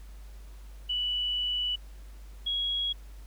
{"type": "tone pair in turn", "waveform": "sine", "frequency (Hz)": [2960, 3316], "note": ["F#7", "G#7"], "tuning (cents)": [0, -3], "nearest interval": "major second", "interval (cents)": 197, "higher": "second", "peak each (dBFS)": [-27, -27], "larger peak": "neither", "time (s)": [[0.89, 1.76], [2.46, 2.93]], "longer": "first", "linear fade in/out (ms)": 10, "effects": ["added 50 Hz sine -43 dBFS peak until 3.26 s", "pink hiss -59 dBFS RMS until 3.26 s"]}